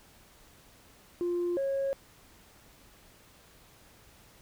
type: tone pair in turn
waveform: sine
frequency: 350 / 546.9 Hz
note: F4 / C#5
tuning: +4 / -23 cents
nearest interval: minor sixth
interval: 773 cents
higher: second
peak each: -26 dBFS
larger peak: neither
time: 1.21-1.57 / 1.57-1.93 s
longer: neither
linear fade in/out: 0 ms
effects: tanh soft clip ceiling -25 dBFS + pink hiss -58 dBFS RMS until 4.41 s